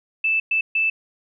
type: tone bursts at uneven times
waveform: sine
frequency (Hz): 2637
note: E7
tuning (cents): 0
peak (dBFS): -17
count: 3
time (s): 0.24-0.4 / 0.51-0.61 / 0.75-0.9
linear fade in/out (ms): 5
effects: none